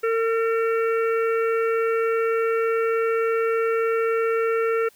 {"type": "harmonic tone", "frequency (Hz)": 453.9, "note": "A#4", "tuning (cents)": -46, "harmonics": [1, 3, 4, 5, 6], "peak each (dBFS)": [-20, -27, -35, -35, -39], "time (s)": [0.03, 4.89], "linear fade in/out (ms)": 10, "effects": ["white hiss -56 dBFS RMS until 4.95 s"]}